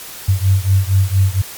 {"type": "beating tone pair", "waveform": "sine", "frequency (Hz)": [94.3, 98.6], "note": ["F#2", "G2"], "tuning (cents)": [33, 11], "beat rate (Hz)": 4.3, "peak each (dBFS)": [-13, -14], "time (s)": [0.28, 1.42], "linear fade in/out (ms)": 10, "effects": ["white hiss -32 dBFS RMS until 1.57 s", "MP3 96 kbps"]}